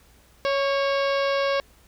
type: harmonic tone with a mistuned harmonic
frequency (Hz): 554.4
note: C#5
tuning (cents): 0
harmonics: 1 / 2 / 3 / 4 / 5 / 6 / 7 / 8 / 9 / 10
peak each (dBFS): -22 / -28 / -32 / -34 / -36 / -38 / -39 / -40 / -41 / -42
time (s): 0.45-1.6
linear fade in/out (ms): 0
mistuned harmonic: 3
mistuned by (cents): -41
effects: added 60 Hz sine -57 dBFS peak until 1.87 s + pink hiss -57 dBFS RMS until 1.87 s